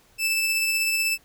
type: tone with tremolo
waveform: sawtooth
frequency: 2637 Hz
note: E7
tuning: in tune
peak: -17 dBFS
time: 0.18-1.18 s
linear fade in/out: 50 ms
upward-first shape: sine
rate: 16 Hz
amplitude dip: 25%
effects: pink hiss -58 dBFS RMS until 1.24 s